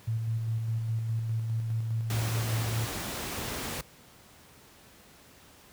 sine tone with tremolo, 112.8 Hz, A2, 44 cents sharp, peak -26 dBFS, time 0.07-2.86 s, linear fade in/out 10 ms, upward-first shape square, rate 4.9 Hz, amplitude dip 30%
pink noise, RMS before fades -35 dBFS, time 2.1-3.81 s, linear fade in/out 2 ms
effects pink hiss -55 dBFS RMS until 5.72 s + high-pass 60 Hz 12 dB/octave

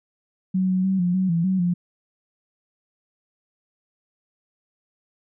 sine tone with pitch steps, 186.9 / 185.6 / 190.9 / 177.2 / 187.4 / 167.7 / 188.3 / 175.7 Hz, F#3 / F#3 / G3 / F3 / F#3 / E3 / F#3 / F3, +18 / +6 / -46 / +25 / +22 / +30 / +31 / +11 cents, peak -18 dBFS, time 0.54-1.74 s, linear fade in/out 10 ms, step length 150 ms, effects none

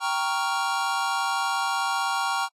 square chord, G half-diminished seventh, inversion none, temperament equal, 784 / 932.3 / 1108.7 / 1396.9 Hz, G5 / Bb5 / Db6 / F6, 0 / 0 / 0 / 0 cents, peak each -30 dBFS, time 0-2.49 s, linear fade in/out 50 ms, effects low-pass 9000 Hz 12 dB/octave + AAC 64 kbps

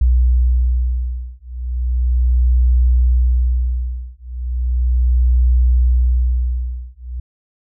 sine beating tone pair, 61.3 / 61.66 Hz, B1 / B1, -12 / -2 cents, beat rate 0.36 Hz, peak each -15 dBFS, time 0.01-7.2 s, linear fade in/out 5 ms, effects none

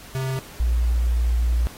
square / sine tone pair in turn, 132 / 59.04 Hz, C3 / A#1, +16 / +23 cents, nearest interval octave + major second, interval 1393 cents, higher first, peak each -24 / -17 dBFS, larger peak second, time 0.15-0.39 / 0.6-1.67 s, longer second, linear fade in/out 0 ms, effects pink hiss -43 dBFS RMS until 1.77 s + AAC 48 kbps

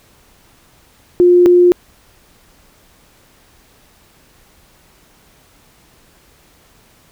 sine tone pair in turn, 354.6 / 354.6 Hz, F4 / F4, +26 / +26 cents, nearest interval unison, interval 0 cents, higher neither, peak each -5 dBFS, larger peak neither, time 1.2-1.46 / 1.46-1.72 s, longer neither, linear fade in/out 0 ms, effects pink hiss -50 dBFS RMS until 7.11 s

